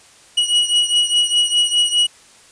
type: beating tone pair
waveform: 45% pulse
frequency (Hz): 2912 / 2916.9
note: F#7 / F#7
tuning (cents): -28 / -25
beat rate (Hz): 4.9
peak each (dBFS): -15 / -18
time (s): 0.37-2.07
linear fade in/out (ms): 10
effects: white hiss -47 dBFS RMS until 2.51 s + resampled to 22050 Hz